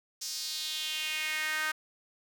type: tone with high-pass filter sweep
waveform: sawtooth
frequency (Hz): 310.2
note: D#4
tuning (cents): -5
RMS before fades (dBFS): -34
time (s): 0.21-1.72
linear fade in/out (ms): 10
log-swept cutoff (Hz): 5600 to 1500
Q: 3
effects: none